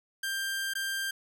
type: tone with dropouts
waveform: sawtooth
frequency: 1585 Hz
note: G6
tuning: 19 cents sharp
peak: -27 dBFS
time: 0.23-1.11 s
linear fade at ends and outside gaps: 5 ms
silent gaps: 0.737-0.752 s
effects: none